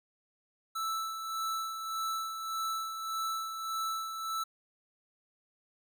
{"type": "tone with tremolo", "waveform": "square", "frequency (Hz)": 1318.5, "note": "E6", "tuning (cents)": 0, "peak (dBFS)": -32, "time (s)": [0.75, 4.44], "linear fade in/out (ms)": 10, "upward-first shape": "sine", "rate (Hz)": 1.7, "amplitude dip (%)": 50, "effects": []}